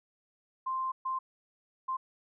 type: tone bursts at uneven times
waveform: sine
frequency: 1046.5 Hz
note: C6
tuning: in tune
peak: -30 dBFS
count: 3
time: 0.66-0.92 / 1.05-1.19 / 1.88-1.97 s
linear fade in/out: 10 ms
effects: none